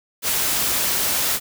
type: noise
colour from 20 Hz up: white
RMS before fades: -21 dBFS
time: 0.22-1.4 s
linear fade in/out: 50 ms
effects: none